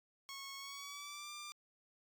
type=tone with pitch glide; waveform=10% pulse; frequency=1098 to 1190.5 Hz; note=C#6 to D6; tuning=-17 to +23 cents; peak=-38 dBFS; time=0.29-1.52 s; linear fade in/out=0 ms; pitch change=+140 cents; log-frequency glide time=0.57-1.32 s; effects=AAC 64 kbps